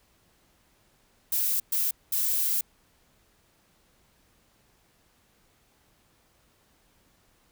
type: noise bursts at uneven times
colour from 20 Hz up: violet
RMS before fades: -26 dBFS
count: 3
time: 1.32-1.6 / 1.72-1.91 / 2.12-2.61 s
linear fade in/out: 5 ms
effects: pink hiss -65 dBFS RMS until 7.51 s